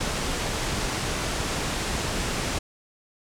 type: low-pass noise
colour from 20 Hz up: pink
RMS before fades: -28 dBFS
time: 0-2.59 s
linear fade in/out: 10 ms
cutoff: 9100 Hz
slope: 24 dB/octave
effects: none